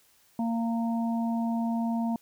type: harmonic tone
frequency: 230.2 Hz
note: A#3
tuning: 22 cents flat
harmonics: 1 / 3 / 4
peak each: -26 / -36 / -38 dBFS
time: 0.39-2.16 s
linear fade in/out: 2 ms
effects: white hiss -63 dBFS RMS until 2.21 s